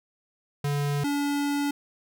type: tone pair in turn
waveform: square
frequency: 143.9 / 286.3 Hz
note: D3 / D4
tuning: -35 / -44 cents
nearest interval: octave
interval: 1191 cents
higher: second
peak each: -25 dBFS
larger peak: neither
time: 0.64-1.04 / 1.04-1.71 s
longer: second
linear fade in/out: 5 ms
effects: none